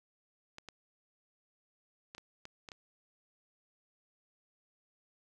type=clicks; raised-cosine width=0.2 ms; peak=-29 dBFS; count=7; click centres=0.584 / 0.687 / 2.149 / 2.181 / 2.454 / 2.688 / 2.718 s; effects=none